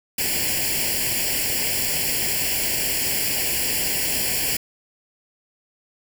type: noise with comb filter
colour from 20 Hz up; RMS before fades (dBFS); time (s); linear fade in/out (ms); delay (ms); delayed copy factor
white; -23; 0.18-4.57; 5; 0.4; +0.9
effects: none